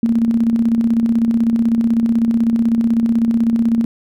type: tone with tremolo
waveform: sine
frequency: 230 Hz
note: A#3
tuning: 23 cents flat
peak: -10 dBFS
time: 0.03-3.85 s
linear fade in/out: 2 ms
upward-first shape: square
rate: 16 Hz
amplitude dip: 45%
effects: none